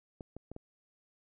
clicks, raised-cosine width 2 ms, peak -30 dBFS, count 4, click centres 0.208 / 0.366 / 0.516 / 0.564 s, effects none

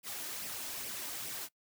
white noise with flanger, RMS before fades -41 dBFS, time 0.03-1.49 s, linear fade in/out 50 ms, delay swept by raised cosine 0.36 to 3.36 ms, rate 2.4 Hz, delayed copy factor +0.5, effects noise-tail reverb RT60 0.1 s tail -21 dB re dry + high-pass 100 Hz 12 dB/octave

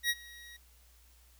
25% pulse tone with ADSR envelope, 1900 Hz, A#6, 33 cents sharp, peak -22 dBFS, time 0.03-0.57 s, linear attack 66 ms, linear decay 44 ms, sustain -23 dB, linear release 10 ms, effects added 60 Hz sine -60 dBFS peak until 1.39 s + white hiss -65 dBFS RMS until 1.39 s

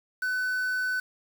triangle tone with quantisation, 1505 Hz, F#6, 29 cents sharp, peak -24 dBFS, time 0.22-1 s, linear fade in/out 5 ms, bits 7, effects none

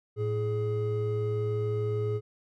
triangle tone pair together, 110.88 / 419.8 Hz, A2 / G#4, +14 / +19 cents, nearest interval octave + major seventh, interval 2305 cents, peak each -27 / -28 dBFS, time 0.16-2.21 s, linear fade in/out 50 ms, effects none

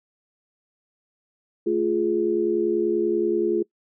sine tone cluster, 219.9 / 348.1 / 418.5 Hz, A3 / F4 / G#4, -1 / -6 / +13 cents, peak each -30 / -21 / -24 dBFS, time 1.66-3.63 s, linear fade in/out 10 ms, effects noise-tail reverb RT60 0.1 s tail -23 dB re dry

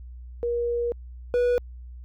sine / triangle tone pair in turn, 475.5 / 488 Hz, A#4 / B4, +34 / -21 cents, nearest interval unison, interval 45 cents, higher second, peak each -23 / -17 dBFS, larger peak second, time 0.43-0.92 / 1.34-1.58 s, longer first, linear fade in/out 0 ms, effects added 61 Hz sine -38 dBFS peak until 2.04 s

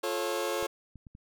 sawtooth chord, F augmented, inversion none, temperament just, 349.2 / 436.5 / 545.7 Hz, F4 / A4 / C#5, 0 / -14 / -27 cents, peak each -31 / -30 / -29 dBFS, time 0.03-0.67 s, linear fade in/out 10 ms
clicks, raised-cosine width 5 ms, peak -36 dBFS, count 4, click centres 0.627 / 0.957 / 1.068 / 1.151 s
effects none

